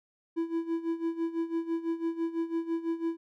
triangle tone with tremolo, 331.4 Hz, E4, 9 cents sharp, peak -24 dBFS, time 0.36-3.17 s, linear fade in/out 20 ms, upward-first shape sine, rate 6 Hz, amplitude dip 80%, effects none

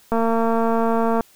click train, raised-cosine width 1 ms, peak -8 dBFS, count 249, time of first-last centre 0.12-1.208 s, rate 228 Hz, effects white hiss -53 dBFS RMS until 1.35 s

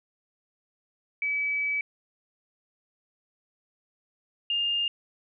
sine tone pair in turn, 2290 / 2816 Hz, D7 / F7, -44 / +14 cents, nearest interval major third, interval 358 cents, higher second, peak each -25 / -24 dBFS, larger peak second, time 1.22-1.81 / 4.5-4.88 s, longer first, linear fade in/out 2 ms, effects none

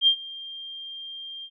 sine tone with ADSR envelope, 3191 Hz, G7, 30 cents sharp, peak -13 dBFS, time 0.01-1.5 s, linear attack 61 ms, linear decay 82 ms, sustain -22 dB, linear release 59 ms, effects none

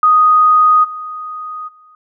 sine tone with level steps, 1244.5 Hz, D#6, in tune, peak -6 / -23 / -42 dBFS, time 0.03-1.95 s, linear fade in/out 2 ms, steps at 0.83 / 1.67 s, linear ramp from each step 20 ms, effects none

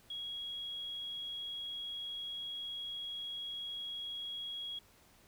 triangle tone, 3313 Hz, G#7, 5 cents flat, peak -36 dBFS, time 0.1-4.79 s, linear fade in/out 5 ms, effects tanh soft clip ceiling -37 dBFS + pink hiss -64 dBFS RMS until 5.27 s

